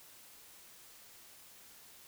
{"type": "silence", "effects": ["white hiss -57 dBFS RMS until 2.07 s"]}